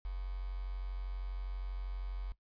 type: tone with quantisation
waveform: sine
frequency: 46.25 Hz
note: F#1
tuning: in tune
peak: -36 dBFS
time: 0.05-2.32 s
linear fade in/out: 0 ms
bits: 9
effects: noise-tail reverb RT60 0.1 s tail -17 dB re dry + resampled to 11025 Hz